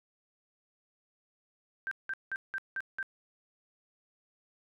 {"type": "tone bursts", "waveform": "sine", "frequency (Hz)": 1568, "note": "G6", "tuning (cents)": 0, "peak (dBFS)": -32, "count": 6, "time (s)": [1.87, 3.028], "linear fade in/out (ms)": 0, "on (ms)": 43, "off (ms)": 180, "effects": []}